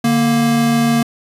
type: tone pair together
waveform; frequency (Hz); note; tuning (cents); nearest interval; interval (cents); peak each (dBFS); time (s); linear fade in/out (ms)
square; 146.83 / 233.6; D3 / A#3; 0 / +4; minor sixth; 804; -21 / -13; 0.04-1.03; 5
effects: resampled to 32000 Hz